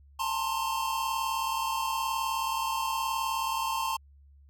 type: tone cluster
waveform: square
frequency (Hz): 872 / 911 / 1053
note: A5 / A#5 / C6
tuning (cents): -16 / -40 / +11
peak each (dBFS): -37 / -33 / -32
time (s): 0.19-3.97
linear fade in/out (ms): 10
effects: added 70 Hz sine -53 dBFS peak until 4.49 s